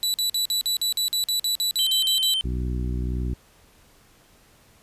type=tone bursts; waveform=sawtooth; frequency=3951 Hz; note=B7; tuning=in tune; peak=-18 dBFS; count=15; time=0.03-2.338 s; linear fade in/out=0 ms; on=110 ms; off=47 ms
type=tone with vibrato; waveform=triangle; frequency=3100 Hz; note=G7; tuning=20 cents flat; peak=-20 dBFS; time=1.79-2.41 s; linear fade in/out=0 ms; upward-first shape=triangle; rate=16 Hz; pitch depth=18 cents each way
type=harmonic tone; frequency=61.74 Hz; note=B1; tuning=in tune; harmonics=1 / 2 / 3 / 4 / 5 / 6; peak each=-25 / -31 / -35 / -37 / -39 / -41 dBFS; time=2.44-3.34 s; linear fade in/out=5 ms
effects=pink hiss -56 dBFS RMS until 4.82 s + resampled to 32000 Hz